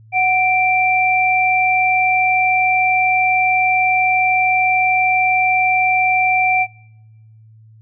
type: tone pair together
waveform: sine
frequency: 741.1 / 2353 Hz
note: F#5 / D7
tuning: +3 / +3 cents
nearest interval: octave + minor sixth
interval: 2000 cents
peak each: -15 dBFS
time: 0.12-6.67 s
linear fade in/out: 50 ms
effects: noise-tail reverb RT60 1.0 s tail -25 dB re dry + added 110 Hz sine -42 dBFS peak until 7.81 s